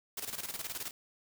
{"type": "noise with tremolo", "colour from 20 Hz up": "white", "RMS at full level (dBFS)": -38, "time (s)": [0.17, 0.91], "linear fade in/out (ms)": 5, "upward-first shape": "square", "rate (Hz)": 19, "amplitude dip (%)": 70, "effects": []}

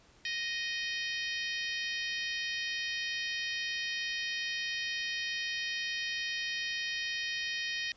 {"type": "harmonic tone", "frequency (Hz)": 622.3, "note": "D#5", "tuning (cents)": 0, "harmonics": [3, 4, 5, 6, 7, 8, 9], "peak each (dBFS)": [-37, -39, -41, -43, -44, -45, -46], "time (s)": [0.25, 7.92], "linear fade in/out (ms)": 2, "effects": ["pink hiss -62 dBFS RMS until 7.96 s", "resampled to 16000 Hz"]}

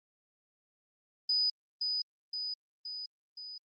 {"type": "tone with echo", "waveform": "sine", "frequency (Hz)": 4978, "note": "D#8", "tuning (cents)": 0, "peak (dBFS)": -26, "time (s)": [1.29, 1.5], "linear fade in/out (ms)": 5, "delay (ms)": 520, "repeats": 4, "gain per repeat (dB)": -4, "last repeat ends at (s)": 3.58, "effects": ["Opus 32 kbps"]}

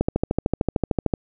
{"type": "click train", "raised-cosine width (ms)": 2, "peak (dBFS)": -6, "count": 16, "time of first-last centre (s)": [0.01, 1.138], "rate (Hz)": 13.3, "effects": []}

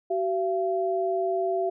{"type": "tone pair together", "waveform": "sine", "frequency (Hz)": [379.9, 680], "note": ["F#4", "F5"], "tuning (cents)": [46, -46], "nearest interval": "minor seventh", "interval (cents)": 1008, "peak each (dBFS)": -26, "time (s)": [0.1, 1.7], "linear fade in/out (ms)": 10, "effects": []}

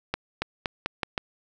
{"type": "accelerating click train", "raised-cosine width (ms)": 0.3, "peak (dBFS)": -10, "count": 6, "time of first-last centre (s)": [0.14, 1.178], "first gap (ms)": 280, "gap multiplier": 0.85, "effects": []}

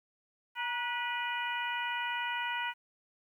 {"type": "harmonic tone with a mistuned harmonic", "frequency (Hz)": 488.9, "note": "B4", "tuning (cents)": -18, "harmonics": [2, 3, 4, 5, 6], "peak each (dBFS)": [-36, -38, -39, -40, -41], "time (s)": [0.55, 2.74], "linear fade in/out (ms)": 50, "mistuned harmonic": 2, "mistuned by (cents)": -50, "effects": ["11-bit"]}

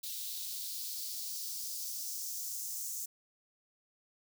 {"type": "noise with high-pass filter sweep", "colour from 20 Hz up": "blue", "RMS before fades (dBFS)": -40, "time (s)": [0.03, 3.06], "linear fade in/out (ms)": 10, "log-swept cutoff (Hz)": [3700, 6600], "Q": 2.5, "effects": []}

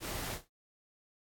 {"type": "noise with echo", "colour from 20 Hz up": "pink", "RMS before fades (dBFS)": -39, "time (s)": [0, 0.39], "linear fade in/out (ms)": 50, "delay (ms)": 33, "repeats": 3, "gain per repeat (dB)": -10, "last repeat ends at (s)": 0.489, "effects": ["AAC 64 kbps"]}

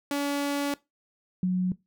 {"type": "tone pair in turn", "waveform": ["sawtooth", "sine"], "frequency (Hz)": [284.6, 183.01], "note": ["C#4", "F#3"], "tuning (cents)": [46, -19], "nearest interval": "minor sixth", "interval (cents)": 765, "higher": "first", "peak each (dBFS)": -22, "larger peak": "neither", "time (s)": [[0.11, 0.74], [1.43, 1.72]], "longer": "first", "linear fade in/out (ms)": 2, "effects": ["noise-tail reverb RT60 0.2 s tail -20 dB re dry"]}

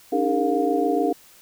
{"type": "tone cluster", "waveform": "sine", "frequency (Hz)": [282.3, 309.2, 402.8, 460.5, 707], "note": ["C#4", "D#4", "G4", "A#4", "F5"], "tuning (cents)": [32, -11, 47, -21, 21], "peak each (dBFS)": -25, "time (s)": [0.12, 1.13], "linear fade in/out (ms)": 10, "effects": ["white hiss -51 dBFS RMS until 1.41 s"]}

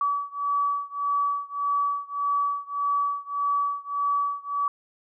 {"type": "beating tone pair", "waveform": "sine", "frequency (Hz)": [1143, 1144.7], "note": ["D6", "D6"], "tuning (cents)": [-47, -45], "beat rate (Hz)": 1.7, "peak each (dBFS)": [-26, -27], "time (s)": [0.01, 4.68], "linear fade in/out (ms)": 2, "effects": []}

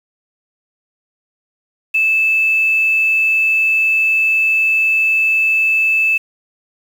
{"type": "tone with quantisation", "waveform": "sine", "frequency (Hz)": 2626, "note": "E7", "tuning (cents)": -7, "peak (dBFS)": -11, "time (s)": [1.94, 6.18], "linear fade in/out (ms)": 10, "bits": 6, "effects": []}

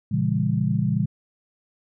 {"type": "chord", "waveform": "sine", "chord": "A# diminished seventh", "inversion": "none", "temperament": "just", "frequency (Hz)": [116.54, 139.85, 167.82, 201.4], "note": ["A#2", "C#3", "E3", "G3"], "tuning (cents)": [0, 16, 31, 47], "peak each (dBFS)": -25, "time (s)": [0.11, 1.06], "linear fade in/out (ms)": 10, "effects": []}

